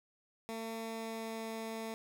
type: tone with pitch glide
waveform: 15% pulse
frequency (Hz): 225.3 to 223.6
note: A3 to A3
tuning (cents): +41 to +28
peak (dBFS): -33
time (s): 0.49-1.94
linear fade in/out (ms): 0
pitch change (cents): -13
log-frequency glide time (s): 0.86-1.5
effects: none